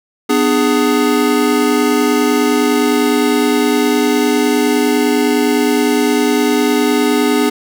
square chord, G# diminished, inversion first, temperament just, 249.2 / 299 / 415.3 Hz, B3 / D4 / G#4, +16 / +31 / 0 cents, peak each -16 dBFS, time 0.29-7.5 s, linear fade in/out 10 ms, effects none

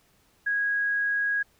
sine tone, 1650 Hz, G#6, 12 cents flat, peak -23 dBFS, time 0.46-1.43 s, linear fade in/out 10 ms, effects pink hiss -64 dBFS RMS until 1.59 s

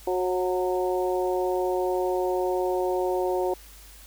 harmonic tone with a mistuned harmonic, 182.9 Hz, F#3, 20 cents flat, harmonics 2 / 3 / 4 / 5, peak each -25 / -29 / -31 / -33 dBFS, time 0.07-3.54 s, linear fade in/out 5 ms, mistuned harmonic 3, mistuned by -15 cents, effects added 50 Hz sine -48 dBFS peak until 4.06 s + white hiss -50 dBFS RMS until 4.06 s

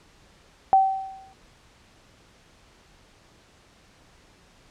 sine tone with exponential decay, 770 Hz, G5, 31 cents flat, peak -11 dBFS, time 0.73-1.33 s, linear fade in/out 0 ms, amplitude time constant 130 ms, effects pink hiss -56 dBFS RMS until 4.7 s + low-pass 7000 Hz 12 dB/octave

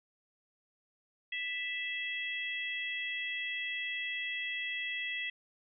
harmonic tone, 659.3 Hz, E5, in tune, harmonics 3 / 4 / 5, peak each -37 / -39 / -41 dBFS, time 1.32-5.3 s, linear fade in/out 5 ms, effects none

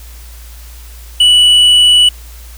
sine tone with hard clipping, 2954 Hz, F#7, 3 cents flat, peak -5 dBFS, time 1.2-2.09 s, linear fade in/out 5 ms, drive 4 dB, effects added 58 Hz sine -30 dBFS peak until 2.57 s + white hiss -39 dBFS RMS until 2.57 s

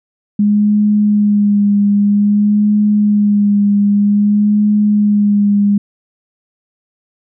sine tone with vibrato, 206.1 Hz, G#3, 13 cents flat, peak -8 dBFS, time 0.39-5.78 s, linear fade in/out 5 ms, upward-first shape sine, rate 0.52 Hz, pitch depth 25 cents each way, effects none

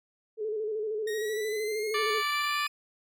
sine tone with vibrato, 430.1 Hz, A4, 39 cents flat, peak -29 dBFS, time 0.37-2.23 s, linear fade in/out 50 ms, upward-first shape square, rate 13 Hz, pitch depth 45 cents each way
sawtooth exponential sweep, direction up, 1855 to 2478 Hz, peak -33 dBFS, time 1.07-2.68 s, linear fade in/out 5 ms
harmonic tone, 586 Hz, D5, 4 cents flat, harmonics 2 / 3 / 4 / 5 / 6 / 7 / 8, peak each -30 / -34 / -36 / -38 / -40 / -41 / -42 dBFS, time 1.94-2.67 s, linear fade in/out 5 ms
effects none

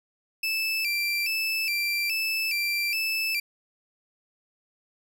30% pulse tone with vibrato, 2489 Hz, D#7, in tune, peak -22 dBFS, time 0.43-3.4 s, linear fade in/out 5 ms, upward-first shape square, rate 1.2 Hz, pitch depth 94 cents each way, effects none

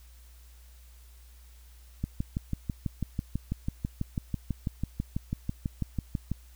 click train, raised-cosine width 5 ms, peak -17 dBFS, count 27, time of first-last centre 2.04-6.316 s, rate 6.08 Hz, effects added 60 Hz sine -50 dBFS peak until 6.55 s + white hiss -61 dBFS RMS until 6.55 s

